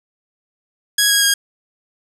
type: tone with pitch steps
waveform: 10% pulse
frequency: 1661.2 / 1645 / 1628.9 Hz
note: G#6 / G#6 / G#6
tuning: 0 / -17 / -34 cents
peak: -3 dBFS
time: 0.98-1.34 s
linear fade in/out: 5 ms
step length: 120 ms
effects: none

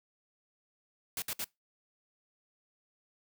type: noise bursts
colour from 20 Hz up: white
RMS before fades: -36 dBFS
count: 3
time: 1.17-1.443 s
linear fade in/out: 2 ms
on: 51 ms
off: 60 ms
effects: noise-tail reverb RT60 0.2 s tail -24 dB re dry

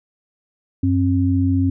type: tone pair together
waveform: sine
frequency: 94.3 / 268.3 Hz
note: F#2 / C4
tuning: +33 / +44 cents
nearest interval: octave + tritone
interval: 1811 cents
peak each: -17 dBFS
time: 0.83-1.7 s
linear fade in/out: 5 ms
effects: none

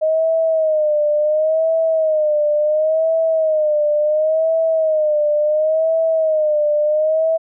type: tone with vibrato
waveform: sine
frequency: 622.3 Hz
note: D#5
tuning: in tune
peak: -13 dBFS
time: 0.01-7.38 s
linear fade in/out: 20 ms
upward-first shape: sine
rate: 0.71 Hz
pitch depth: 77 cents each way
effects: none

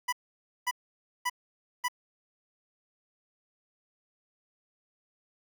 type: tone bursts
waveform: 25% pulse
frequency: 987 Hz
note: B5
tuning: 1 cent flat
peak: -23 dBFS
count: 4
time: 0.08-1.884 s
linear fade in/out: 10 ms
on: 46 ms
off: 540 ms
effects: 10-bit

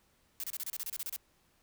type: noise bursts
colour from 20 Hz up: blue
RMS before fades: -38 dBFS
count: 12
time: 0.4-1.162 s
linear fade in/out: 0 ms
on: 36 ms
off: 30 ms
effects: pink hiss -70 dBFS RMS until 1.62 s

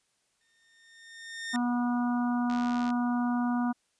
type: tone with exponential growth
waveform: sawtooth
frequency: 1826 Hz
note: A#6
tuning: 36 cents flat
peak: -28 dBFS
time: 0.41-1.56 s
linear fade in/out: 0 ms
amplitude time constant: 250 ms
type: harmonic tone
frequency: 242.8 Hz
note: B3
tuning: 29 cents flat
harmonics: 1 / 3 / 4 / 5 / 6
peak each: -26 / -36 / -38 / -40 / -42 dBFS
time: 1.53-3.73 s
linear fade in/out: 20 ms
type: click train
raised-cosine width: 0.2 ms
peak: -25 dBFS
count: 34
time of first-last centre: 2.5-2.903 s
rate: 81.8 Hz
effects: white hiss -73 dBFS RMS until 3.99 s + resampled to 22050 Hz

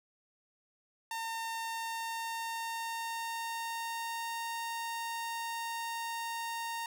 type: tone with pitch glide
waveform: sawtooth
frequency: 910 to 923.2 Hz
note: A#5 to A#5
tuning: -42 to -17 cents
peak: -32 dBFS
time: 1.11-6.86 s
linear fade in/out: 2 ms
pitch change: +25 cents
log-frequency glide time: 1.58-4.45 s
effects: none

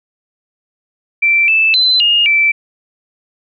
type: tone with pitch steps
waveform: sine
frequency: 2343 / 2633 / 4044 / 2844 / 2328 Hz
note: D7 / E7 / B7 / F7 / D7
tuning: -5 / -3 / +40 / +31 / -16 cents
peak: -8 dBFS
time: 1.22-2.52 s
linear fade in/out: 10 ms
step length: 260 ms
effects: none

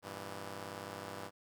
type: chord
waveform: 5% pulse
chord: E diminished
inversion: first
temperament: just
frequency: 98.89 / 118.67 / 164.81 Hz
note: G2 / Bb2 / E3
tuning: +16 / +31 / 0 cents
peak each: -35 / -39 / -38 dBFS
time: 0.02-1.31 s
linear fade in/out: 50 ms
effects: none

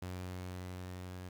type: tone with level ramp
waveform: sawtooth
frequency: 91.2 Hz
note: F#2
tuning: 24 cents flat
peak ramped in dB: -36 to -40 dBFS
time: 0.02-1.29 s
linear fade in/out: 5 ms
effects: 11-bit

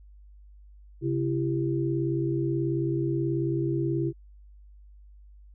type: tone cluster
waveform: sine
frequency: 134.4 / 335.5 / 394 Hz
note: C3 / E4 / G4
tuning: +47 / +31 / +9 cents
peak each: -28 / -27 / -33 dBFS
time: 1.01-4.13 s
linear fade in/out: 50 ms
effects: added 50 Hz sine -48 dBFS peak until 5.54 s

